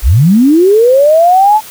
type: linear sweep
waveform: sine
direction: up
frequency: 38.89 to 880 Hz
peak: -3 dBFS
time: 0.02-1.61 s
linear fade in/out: 50 ms
effects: white hiss -31 dBFS RMS until 1.7 s